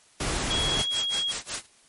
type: noise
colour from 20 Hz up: pink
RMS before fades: -28 dBFS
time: 0.2-0.82 s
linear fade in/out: 5 ms
type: tone with pitch glide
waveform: sine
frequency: 3322 to 3291 Hz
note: G#7 to G#7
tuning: 0 to -16 cents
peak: -25 dBFS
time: 0.5-1.32 s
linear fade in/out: 10 ms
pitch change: -16 cents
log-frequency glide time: 0.7-1.07 s
type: noise with tremolo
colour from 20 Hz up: white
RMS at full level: -29 dBFS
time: 0.75-1.67 s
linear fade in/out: 50 ms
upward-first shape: sine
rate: 5.4 Hz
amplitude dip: 95%
effects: white hiss -58 dBFS RMS until 1.88 s + MP3 48 kbps